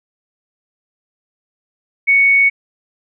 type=tone; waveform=sine; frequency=2223 Hz; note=C#7; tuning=4 cents sharp; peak=-8 dBFS; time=2.07-2.5 s; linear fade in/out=20 ms; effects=none